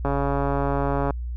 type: click train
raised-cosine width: 1 ms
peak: -11 dBFS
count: 149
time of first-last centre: 0.05-1.107 s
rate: 140 Hz
effects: added 60 Hz sine -27 dBFS peak until 1.36 s